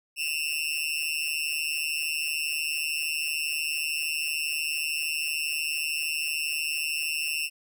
sawtooth tone with amplitude modulation, 2696 Hz, E7, 38 cents sharp, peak -20 dBFS, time 0.16-7.5 s, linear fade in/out 50 ms, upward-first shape sine, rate 153 Hz, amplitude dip 90%, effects none

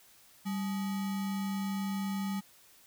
sine tone with sample-and-hold, 196 Hz, G3, in tune, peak -31 dBFS, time 0.45-2.41 s, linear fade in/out 20 ms, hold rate 1050 Hz, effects white hiss -60 dBFS RMS until 2.86 s

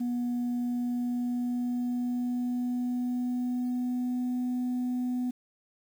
sine tone with pitch glide, 242.8 to 248.8 Hz, B3 to B3, -29 to +13 cents, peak -25 dBFS, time 0-5.31 s, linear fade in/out 10 ms, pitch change +42 cents, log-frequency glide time 0.37-4.36 s, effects tanh soft clip ceiling -26 dBFS + 9-bit

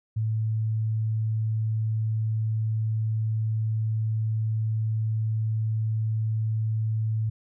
sine tone, 110 Hz, A2, in tune, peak -23 dBFS, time 0.16-7.3 s, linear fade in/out 10 ms, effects none

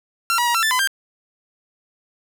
sawtooth tone with pitch steps, 1366 / 963 / 952 / 1348 / 1762 / 1012 / 1588 Hz, F6 / B5 / A#5 / E6 / A6 / B5 / G6, -39 / -44 / +36 / +38 / +2 / +42 / +22 cents, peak -13 dBFS, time 0.3-0.874 s, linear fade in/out 0 ms, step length 82 ms, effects none

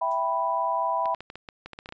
sine chord, E minor, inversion none, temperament equal, 659.3 / 784 / 987.8 Hz, E5 / G5 / B5, 0 / 0 / 0 cents, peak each -29 / -30 / -25 dBFS, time 0.01-1.15 s, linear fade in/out 10 ms
violet noise with exponential decay, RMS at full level -43 dBFS, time 0.11-0.27 s, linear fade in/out 0 ms, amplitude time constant 34 ms
clicks, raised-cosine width 0.3 ms, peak -23 dBFS, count 12, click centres 1.057 / 1.147 / 1.206 / 1.301 / 1.356 / 1.488 / 1.66 / 1.733 / 1.789 / 1.859 / 1.89 / 1.924 s
effects resampled to 16000 Hz

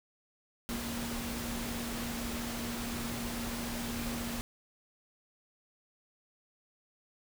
sine tone in noise, 235.7 Hz, A#3, 19 cents sharp, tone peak -38 dBFS, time 0.69-4.41 s, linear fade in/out 0 ms, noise pink, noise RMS -39 dBFS, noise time 0.69-4.41 s, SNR -2 dB, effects none

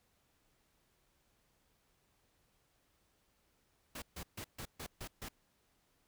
pink noise bursts, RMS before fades -45 dBFS, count 7, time 3.95-5.287 s, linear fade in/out 5 ms, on 71 ms, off 140 ms, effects pink hiss -75 dBFS RMS until 6.07 s

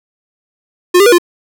square tone with pitch steps, 357.9 / 402 / 481.9 / 349.5 Hz, F4 / G4 / B4 / F4, +42 / +44 / -43 / +1 cents, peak -5 dBFS, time 0.94-1.184 s, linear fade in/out 10 ms, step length 61 ms, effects none

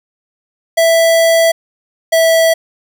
square tone pair in turn, 660 / 654.7 Hz, E5 / E5, +2 / -12 cents, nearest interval unison, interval 14 cents, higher first, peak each -8 dBFS, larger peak neither, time 0.77-1.52 / 2.12-2.54 s, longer first, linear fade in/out 10 ms, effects none

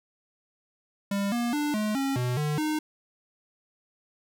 square tone with pitch steps, 199.7 / 238.2 / 295.3 / 212.6 / 272.5 / 124.1 / 149.9 / 307 Hz, G3 / A#3 / D4 / G#3 / C#4 / B2 / D3 / D#4, +32 / +38 / +10 / +41 / -29 / +9 / +36 / -23 cents, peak -26 dBFS, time 1.11-2.79 s, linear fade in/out 5 ms, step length 210 ms, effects none

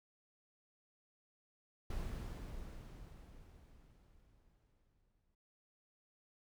brown noise with exponential decay, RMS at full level -40 dBFS, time 1.9-5.35 s, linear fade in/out 5 ms, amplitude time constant 750 ms, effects none

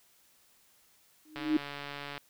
sine tone with exponential growth, 308 Hz, D#4, 17 cents flat, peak -20 dBFS, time 1.25-1.57 s, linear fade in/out 5 ms, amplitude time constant 69 ms
click train, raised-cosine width 0.3 ms, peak -24 dBFS, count 118, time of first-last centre 1.36-2.178 s, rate 143 Hz
effects white hiss -65 dBFS RMS until 2.29 s

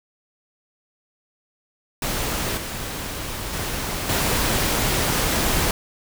pink noise with level steps, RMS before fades -25 / -30 / -27 / -21 dBFS, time 2.02-5.71 s, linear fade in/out 2 ms, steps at 2.57 / 3.53 / 4.09 s, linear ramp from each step 5 ms, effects none

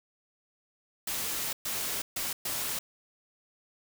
white noise bursts at uneven times, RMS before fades -33 dBFS, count 4, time 1.07-1.53 / 1.65-2.02 / 2.16-2.33 / 2.45-2.79 s, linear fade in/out 5 ms, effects none

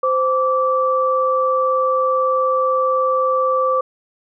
sine tone pair together, 518.8 / 1162 Hz, C5 / D6, -15 / -19 cents, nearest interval octave + major second, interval 1396 cents, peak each -17 dBFS, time 0.03-3.81 s, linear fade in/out 5 ms, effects none

